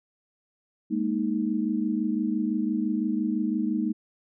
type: chord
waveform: sine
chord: Ab suspended second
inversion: none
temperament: just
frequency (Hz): 207.7 / 233.6 / 311.5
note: Ab3 / Bb3 / Eb4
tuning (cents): 0 / +4 / +2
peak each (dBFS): -28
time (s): 0.9-3.93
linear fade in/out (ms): 20
effects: none